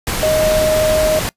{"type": "tone in noise", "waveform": "sine", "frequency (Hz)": 622.3, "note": "D#5", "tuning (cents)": 0, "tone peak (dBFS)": -12, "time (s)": [0.23, 1.19], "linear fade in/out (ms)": 0, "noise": "pink", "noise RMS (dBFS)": -20, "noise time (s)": [0.07, 1.29], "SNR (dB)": 5, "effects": ["noise-tail reverb RT60 0.1 s tail -23 dB re dry", "resampled to 32000 Hz"]}